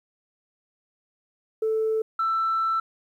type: tone pair in turn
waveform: sine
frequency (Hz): 440 / 1330.4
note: A4 / E6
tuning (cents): 0 / +16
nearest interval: octave + perfect fifth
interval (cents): 1916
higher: second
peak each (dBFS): -20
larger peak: neither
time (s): 1.62-2.02 / 2.19-2.8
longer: second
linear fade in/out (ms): 5
effects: tanh soft clip ceiling -18 dBFS + 10-bit